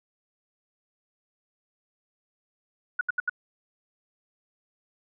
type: tone bursts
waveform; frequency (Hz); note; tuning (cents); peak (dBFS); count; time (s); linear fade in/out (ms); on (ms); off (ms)
sine; 1464; F#6; -19; -22; 4; 2.99-3.296; 5; 21; 74
effects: none